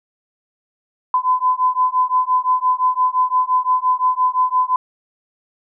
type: beating tone pair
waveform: sine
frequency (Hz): 1010 / 1015.8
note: B5 / B5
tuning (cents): +39 / +48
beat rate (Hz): 5.8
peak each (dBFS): -17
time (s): 1.14-4.76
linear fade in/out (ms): 2
effects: none

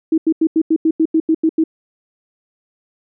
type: tone bursts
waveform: sine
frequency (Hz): 320.7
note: E4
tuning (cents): -48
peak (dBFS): -10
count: 11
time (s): 0.12-1.639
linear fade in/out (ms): 5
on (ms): 59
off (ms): 87
effects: none

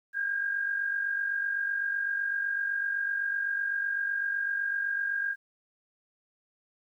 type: tone pair together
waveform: sine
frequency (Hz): 1570.1 / 1618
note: G6 / G#6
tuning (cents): +2 / -46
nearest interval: minor second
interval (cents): 52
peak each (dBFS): -36 / -28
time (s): 0.13-5.36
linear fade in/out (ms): 50
effects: 11-bit

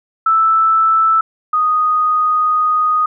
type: tone pair in turn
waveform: sine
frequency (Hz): 1318.5 / 1242.9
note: E6 / D#6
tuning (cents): 0 / -2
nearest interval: minor second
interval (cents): 102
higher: first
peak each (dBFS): -9 / -11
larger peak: first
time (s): 0.26-1.21 / 1.53-3.06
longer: second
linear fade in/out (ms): 5
effects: none

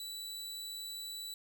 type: tone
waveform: sawtooth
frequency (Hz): 3951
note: B7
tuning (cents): 0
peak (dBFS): -38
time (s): 0-1.34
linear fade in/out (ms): 2
effects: 13-bit

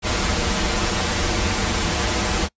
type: noise with comb filter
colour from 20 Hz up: pink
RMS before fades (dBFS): -21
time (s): 0.02-2.49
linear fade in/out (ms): 50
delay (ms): 7.4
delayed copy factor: -0.75
effects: noise-tail reverb RT60 0.1 s tail -25 dB re dry + resampled to 16000 Hz

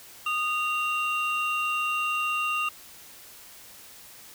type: tone pair together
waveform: triangle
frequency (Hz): 1233 / 2768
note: D#6 / F7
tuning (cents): -16 / -16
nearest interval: octave + major second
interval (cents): 1400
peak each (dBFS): -26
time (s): 0.26-2.69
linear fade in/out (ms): 5
effects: white hiss -48 dBFS RMS until 4.34 s

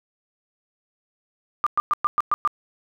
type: tone bursts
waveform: sine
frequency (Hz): 1196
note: D6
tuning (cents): +31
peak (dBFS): -16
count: 7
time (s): 1.64-2.475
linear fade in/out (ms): 0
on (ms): 25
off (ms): 110
effects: none

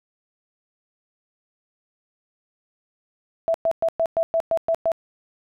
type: tone bursts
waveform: sine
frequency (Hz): 659.3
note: E5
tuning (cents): 0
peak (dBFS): -17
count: 9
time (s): 3.48-4.918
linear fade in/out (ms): 0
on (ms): 62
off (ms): 110
effects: none

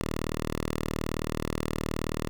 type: tone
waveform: 5% pulse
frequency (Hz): 38.89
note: D#1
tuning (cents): 0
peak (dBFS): -18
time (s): 0.01-2.29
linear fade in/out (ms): 0
effects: none

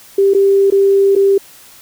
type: tone with dropouts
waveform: sine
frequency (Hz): 394.1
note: G4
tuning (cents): +9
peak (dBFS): -7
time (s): 0.18-1.38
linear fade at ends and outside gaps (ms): 5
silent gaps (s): 0.337-0.347 / 0.703-0.721 / 1.153-1.161
effects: white hiss -41 dBFS RMS until 1.81 s

